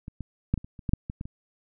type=clicks; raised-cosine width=5 ms; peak=-25 / -22 / -10 / -20 / -29 / -30 / -15 / -8 / -20 / -22 / -25 dBFS; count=11; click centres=0.081 / 0.207 / 0.54 / 0.577 / 0.645 / 0.792 / 0.892 / 0.935 / 1.099 / 1.211 / 1.255 s; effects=none